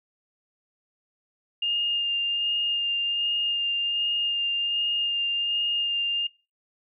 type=tone with vibrato; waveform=sine; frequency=2818 Hz; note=F7; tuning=15 cents sharp; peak=-23 dBFS; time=1.62-6.27 s; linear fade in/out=5 ms; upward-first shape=sine; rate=1.3 Hz; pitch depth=12 cents each way; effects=noise-tail reverb RT60 0.3 s tail -22 dB re dry